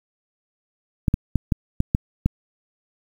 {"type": "clicks", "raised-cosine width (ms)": 5, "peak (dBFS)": -5, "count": 7, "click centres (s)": [1.082, 1.141, 1.357, 1.522, 1.804, 1.949, 2.26], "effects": ["7-bit"]}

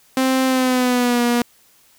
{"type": "tone with pitch glide", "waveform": "sawtooth", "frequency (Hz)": [261.6, 239.9], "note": ["C4", "A#3"], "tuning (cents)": [0, 50], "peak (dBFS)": -11, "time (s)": [0.17, 1.42], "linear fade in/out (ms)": 2, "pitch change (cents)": -150, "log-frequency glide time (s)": [0.46, 1.22], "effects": ["white hiss -54 dBFS RMS until 1.98 s"]}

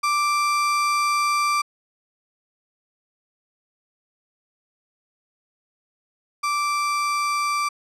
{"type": "tone pair in turn", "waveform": "35% pulse", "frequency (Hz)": [1174.7, 1170.5], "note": ["D6", "D6"], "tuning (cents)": [0, -6], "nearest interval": "unison", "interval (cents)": 6, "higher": "first", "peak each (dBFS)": [-17, -19], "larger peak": "first", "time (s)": [[0.03, 1.62], [6.43, 7.69]], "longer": "first", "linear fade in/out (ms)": 10, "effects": ["low-pass 9000 Hz 12 dB/octave"]}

